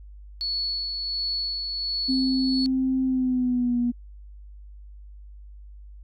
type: tone with tremolo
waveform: sine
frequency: 4408 Hz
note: C#8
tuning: 11 cents flat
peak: -24 dBFS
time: 0.41-2.66 s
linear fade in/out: 0 ms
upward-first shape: sine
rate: 1.4 Hz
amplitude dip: 35%
type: tone with pitch glide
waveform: sine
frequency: 261.6 to 241.3 Hz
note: C4 to B3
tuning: 0 to -40 cents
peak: -20 dBFS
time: 2.08-3.92 s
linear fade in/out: 20 ms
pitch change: -140 cents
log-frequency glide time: 3.04-3.78 s
effects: tanh soft clip ceiling -12 dBFS + added 50 Hz sine -41 dBFS peak until 6.03 s